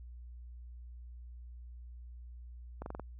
slowing click train, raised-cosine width 1 ms, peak -27 dBFS, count 5, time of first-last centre 2.82-2.997 s, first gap 41 ms, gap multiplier 1.05, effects added 60 Hz sine -46 dBFS peak until 3.19 s

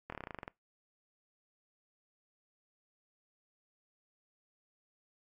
slowing click train, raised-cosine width 0.5 ms, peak -26 dBFS, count 12, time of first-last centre 0.1-0.479 s, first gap 24 ms, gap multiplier 1.07, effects noise-tail reverb RT60 0.2 s tail -24 dB re dry + AAC 48 kbps

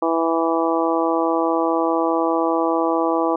harmonic tone, 164.81 Hz, E3, in tune, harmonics 2 / 3 / 4 / 5 / 6 / 7, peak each -21 / -23 / -24 / -25 / -26 / -26 dBFS, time 0.02-3.36 s, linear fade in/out 5 ms, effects none

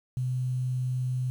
sine tone with quantisation, 126.9 Hz, B2, 47 cents sharp, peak -26 dBFS, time 0.17-1.3 s, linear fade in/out 0 ms, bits 9, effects none

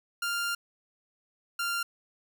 sawtooth tone pair in turn, 1396.9 / 1390.6 Hz, F6 / F6, 0 / -8 cents, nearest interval unison, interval 8 cents, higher first, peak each -25 dBFS, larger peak neither, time 0.22-0.55 / 1.59-1.83 s, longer first, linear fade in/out 5 ms, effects none

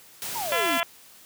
white noise, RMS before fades -33 dBFS, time 0.22-0.8 s, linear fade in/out 0 ms
sine exponential sweep, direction down, 987.8 to 245.8 Hz, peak -29 dBFS, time 0.35-0.78 s, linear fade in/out 10 ms
harmonic tone, 339.4 Hz, F4, 49 cents flat, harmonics 2 / 3 / 4 / 5 / 6 / 7 / 8 / 9 / 10, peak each -28 / -30 / -31 / -32 / -33 / -33 / -34 / -35 / -35 dBFS, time 0.52-0.83 s, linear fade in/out 0 ms
effects white hiss -51 dBFS RMS until 1.25 s + high-pass 80 Hz 12 dB/octave

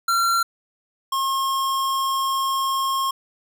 square tone pair in turn, 1368 / 1076.2 Hz, F6 / C6, -36 / +48 cents, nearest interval major third, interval 416 cents, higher first, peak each -18 / -21 dBFS, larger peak first, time 0.08-0.43 / 1.12-3.11 s, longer second, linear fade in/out 5 ms, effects none

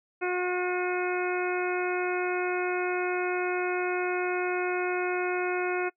harmonic tone, 360.9 Hz, F#4, 43 cents flat, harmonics 1 / 2 / 3 / 4 / 5 / 6 / 7, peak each -28 / -34 / -39 / -34 / -43 / -38 / -37 dBFS, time 0.21-5.9 s, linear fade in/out 20 ms, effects noise-tail reverb RT60 0.1 s tail -24 dB re dry

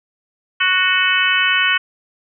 harmonic tone with a mistuned harmonic, 370 Hz, F#4, in tune, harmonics 3 / 4 / 5 / 6 / 7 / 8, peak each -23 / -18 / -21 / -22 / -20 / -19 dBFS, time 0.6-1.78 s, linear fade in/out 10 ms, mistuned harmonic 8, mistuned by +27 cents, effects none

